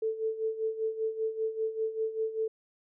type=tone with tremolo; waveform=sine; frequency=442 Hz; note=A4; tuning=8 cents sharp; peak=-26 dBFS; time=0.02-2.48 s; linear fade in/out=5 ms; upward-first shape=sine; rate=5.1 Hz; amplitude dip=75%; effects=none